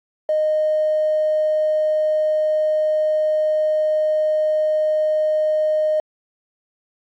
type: tone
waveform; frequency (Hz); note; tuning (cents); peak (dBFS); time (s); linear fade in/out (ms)
triangle; 617; D#5; -15; -12; 0.29-6; 2
effects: tanh soft clip ceiling -13 dBFS + AAC 64 kbps